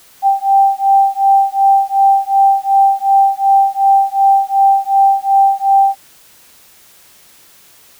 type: beating tone pair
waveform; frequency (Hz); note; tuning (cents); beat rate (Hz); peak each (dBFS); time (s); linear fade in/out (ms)
sine; 784 / 786.7; G5 / G5; 0 / +6; 2.7; -11; 0.22-5.96; 50
effects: white hiss -45 dBFS RMS until 7.99 s